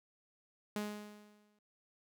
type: tone with exponential decay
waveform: sawtooth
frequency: 208.9 Hz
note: G#3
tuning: 10 cents sharp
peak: -31 dBFS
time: 0.76-1.59 s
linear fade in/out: 2 ms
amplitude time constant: 180 ms
effects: none